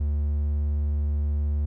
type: tone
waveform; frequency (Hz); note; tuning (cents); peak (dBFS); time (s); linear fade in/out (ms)
triangle; 73.42; D2; 0; -20; 0-1.66; 10
effects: none